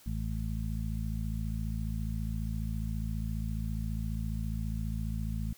harmonic tone, 54.7 Hz, A1, 9 cents flat, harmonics 1 / 2 / 3 / 4, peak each -34 / -37 / -39 / -40 dBFS, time 0.06-5.53 s, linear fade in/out 5 ms, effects white hiss -58 dBFS RMS until 5.57 s

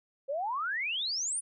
sine exponential sweep, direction up, 523.3 to 10000 Hz, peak -30 dBFS, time 0.28-1.41 s, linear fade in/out 20 ms, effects none

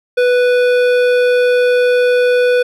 sine tone with hard clipping, 493.9 Hz, B4, in tune, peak -11 dBFS, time 0.17-2.63 s, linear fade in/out 10 ms, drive 13 dB, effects none

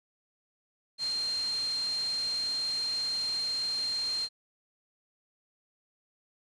sine tone in noise, 4186 Hz, C8, in tune, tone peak -29 dBFS, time 0.98-4.29 s, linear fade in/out 50 ms, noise white, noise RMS -42 dBFS, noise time 0.98-4.29 s, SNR +10 dB, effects resampled to 22050 Hz

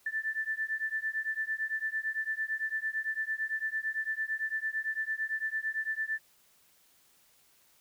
sine beating tone pair, 1760 / 1768.9 Hz, A6 / A6, 0 / +9 cents, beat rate 8.9 Hz, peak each -34 / -34 dBFS, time 0.06-6.19 s, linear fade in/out 5 ms, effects white hiss -65 dBFS RMS until 7.8 s

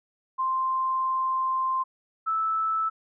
sine tone pair in turn, 1046.5 / 1312.4 Hz, C6 / E6, 0 / -8 cents, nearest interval major third, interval 392 cents, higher second, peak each -23 / -23 dBFS, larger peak neither, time 0.38-1.84 / 2.26-2.9 s, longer first, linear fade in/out 20 ms, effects none

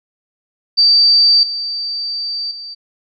sine tone with level steps, 4642 Hz, D8, 21 cents flat, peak -7 / -19 / -27 dBFS, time 0.77-2.75 s, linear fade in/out 20 ms, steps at 1.43 / 2.51 s, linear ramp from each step 2 ms, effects none

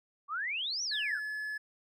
sine exponential two-way sweep, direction up then down, 1108.7 to 6010 to 1320 Hz, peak -32 dBFS, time 0.28-1.2 s, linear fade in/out 50 ms, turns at 0.83 s
triangle tone, 1713 Hz, A6, 47 cents flat, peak -33 dBFS, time 0.91-1.58 s, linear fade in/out 10 ms
effects none

